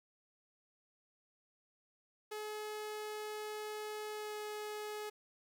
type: tone with pitch glide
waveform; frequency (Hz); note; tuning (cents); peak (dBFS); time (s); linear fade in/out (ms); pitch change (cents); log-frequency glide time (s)
sawtooth; 425.3 to 422.6; G#4 to G#4; +41 to +30; -37; 2.31-5.1; 10; -11; 4.12-4.36
effects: 11-bit